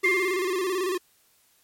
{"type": "tone with vibrato", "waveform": "square", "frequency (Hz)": 370, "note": "F#4", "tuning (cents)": 0, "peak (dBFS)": -25, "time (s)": [0.03, 0.98], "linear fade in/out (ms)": 10, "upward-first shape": "square", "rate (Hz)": 18, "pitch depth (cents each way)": 73}
{"type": "tone with exponential decay", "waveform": "sine", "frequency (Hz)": 2100, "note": "C7", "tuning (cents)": 6, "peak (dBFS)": -18, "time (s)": [0.04, 0.96], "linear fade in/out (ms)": 5, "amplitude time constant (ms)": 200}
{"effects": ["white hiss -63 dBFS RMS until 1.63 s", "MP3 64 kbps"]}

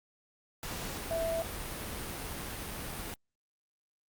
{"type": "tone in noise", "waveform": "sine", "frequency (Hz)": 659.3, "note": "E5", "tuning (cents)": 0, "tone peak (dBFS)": -30, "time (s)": [1.11, 1.42], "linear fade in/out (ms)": 0, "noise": "pink", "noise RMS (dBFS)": -39, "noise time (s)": [0.63, 3.14], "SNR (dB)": 6, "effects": ["Opus 48 kbps"]}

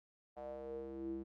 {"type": "tone with band-pass filter sweep", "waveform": "square", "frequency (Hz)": 66.9, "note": "C2", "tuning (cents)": 39, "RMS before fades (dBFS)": -45, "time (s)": [0.36, 1.24], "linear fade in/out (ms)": 20, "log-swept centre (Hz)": [680, 290], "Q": 7.2, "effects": []}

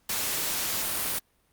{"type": "noise", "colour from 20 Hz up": "white", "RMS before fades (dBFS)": -29, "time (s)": [0.09, 1.19], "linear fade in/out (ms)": 5, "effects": ["pink hiss -68 dBFS RMS until 1.52 s", "Opus 48 kbps"]}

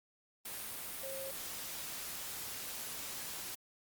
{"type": "tone in noise", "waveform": "sine", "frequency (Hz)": 538, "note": "C5", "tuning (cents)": 48, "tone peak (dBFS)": -42, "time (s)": [1.03, 1.31], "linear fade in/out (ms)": 5, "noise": "white", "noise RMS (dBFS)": -43, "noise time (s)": [0.45, 3.55], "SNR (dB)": -2, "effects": ["Opus 32 kbps"]}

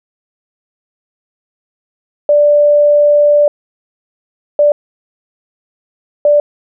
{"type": "tone bursts at uneven times", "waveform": "sine", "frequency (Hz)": 587.3, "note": "D5", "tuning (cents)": 0, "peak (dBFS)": -5, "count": 3, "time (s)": [[2.29, 3.48], [4.59, 4.72], [6.25, 6.4]], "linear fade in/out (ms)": 2, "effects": []}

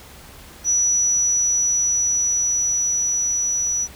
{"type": "tone with level ramp", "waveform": "sine", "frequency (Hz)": 5890, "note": "F#8", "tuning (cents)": -9, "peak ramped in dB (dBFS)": [-15, -19], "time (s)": [0.64, 3.88], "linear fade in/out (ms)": 50, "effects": ["added 68 Hz sine -46 dBFS peak until 3.95 s", "pink hiss -43 dBFS RMS until 3.95 s"]}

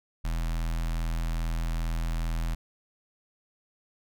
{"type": "tone with notch filter", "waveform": "square", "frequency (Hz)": 41.2, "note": "E1", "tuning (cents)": 0, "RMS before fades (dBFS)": -29, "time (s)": [0.24, 2.55], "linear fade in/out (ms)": 10, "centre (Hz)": 410, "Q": 1, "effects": []}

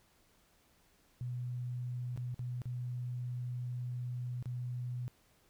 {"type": "tone with dropouts", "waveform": "sine", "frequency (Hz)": 123.47, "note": "B2", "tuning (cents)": 0, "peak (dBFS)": -36, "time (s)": [1.21, 5.08], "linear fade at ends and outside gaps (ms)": 0, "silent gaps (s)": [[2.162, 2.175], [2.344, 2.393], [2.618, 2.656], [4.426, 4.457]], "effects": ["pink hiss -69 dBFS RMS until 5.49 s"]}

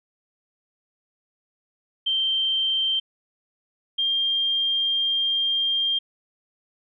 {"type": "tone pair in turn", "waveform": "sine", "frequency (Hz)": [3136, 3198], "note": ["G7", "G7"], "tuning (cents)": [0, 34], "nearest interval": "unison", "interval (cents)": 34, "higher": "second", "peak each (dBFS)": [-20, -20], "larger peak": "neither", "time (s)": [[2.06, 3], [3.98, 5.99]], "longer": "second", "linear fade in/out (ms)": 10, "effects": []}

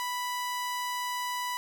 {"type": "tone", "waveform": "sawtooth", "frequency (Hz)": 987.8, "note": "B5", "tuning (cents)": 0, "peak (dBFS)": -27, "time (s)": [0, 1.57], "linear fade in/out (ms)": 0, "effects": []}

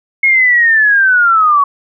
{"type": "linear sweep", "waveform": "sine", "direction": "down", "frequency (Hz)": [2175, 1108.7], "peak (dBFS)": -6, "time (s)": [0.23, 1.64], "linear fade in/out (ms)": 5, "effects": []}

